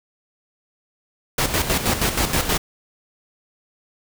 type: noise with tremolo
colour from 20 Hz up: pink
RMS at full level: -19 dBFS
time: 1.38-2.58 s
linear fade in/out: 5 ms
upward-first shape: square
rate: 6.3 Hz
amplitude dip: 60%
effects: none